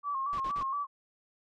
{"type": "tone with vibrato", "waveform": "sine", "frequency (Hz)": 1112, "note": "C#6", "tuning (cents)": 5, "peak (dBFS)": -30, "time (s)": [0.03, 0.87], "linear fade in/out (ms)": 50, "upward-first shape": "square", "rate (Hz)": 4.3, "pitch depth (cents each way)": 61}
{"type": "noise bursts", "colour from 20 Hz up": "pink", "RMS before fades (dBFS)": -44, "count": 3, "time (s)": [0.33, 0.627], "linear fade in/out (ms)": 0, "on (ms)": 69, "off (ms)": 45}
{"effects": ["low-pass 4000 Hz 12 dB/octave"]}